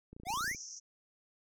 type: click train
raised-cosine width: 3 ms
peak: -37 dBFS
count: 13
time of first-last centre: 0.13-0.548 s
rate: 28.7 Hz
type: exponential sweep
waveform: square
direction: up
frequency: 659.3 to 2440 Hz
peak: -34 dBFS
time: 0.25-0.56 s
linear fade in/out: 50 ms
type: band-pass noise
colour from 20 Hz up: white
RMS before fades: -47 dBFS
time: 0.28-0.8 s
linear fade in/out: 20 ms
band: 5500 to 6400 Hz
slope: 96 dB/octave
effects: none